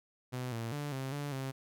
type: tone with pitch steps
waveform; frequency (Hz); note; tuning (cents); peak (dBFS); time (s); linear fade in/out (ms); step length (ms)
sawtooth; 126.3 / 114.8 / 145.9 / 133.2 / 144.4 / 133.6; B2 / A#2 / D3 / C3 / D3 / C3; +39 / -26 / -11 / +31 / -29 / +36; -32; 0.32-1.52; 20; 200
effects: none